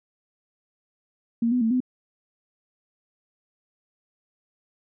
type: tone with pitch steps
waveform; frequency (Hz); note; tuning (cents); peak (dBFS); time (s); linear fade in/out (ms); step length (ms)
sine; 232.3 / 248.7 / 224.5 / 253; A#3 / B3 / A3 / B3; -6 / +12 / +35 / +42; -19; 1.42-1.804; 5; 96
effects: none